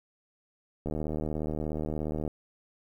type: click train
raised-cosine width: 2 ms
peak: -20 dBFS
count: 110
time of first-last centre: 0.86-2.277 s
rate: 76.9 Hz
effects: 10-bit